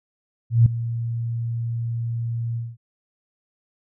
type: tone with ADSR envelope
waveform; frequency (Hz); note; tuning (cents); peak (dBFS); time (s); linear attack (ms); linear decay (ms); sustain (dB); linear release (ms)
sine; 116.54; A#2; 0; -8; 0.5-2.77; 160; 4; -15; 210
effects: none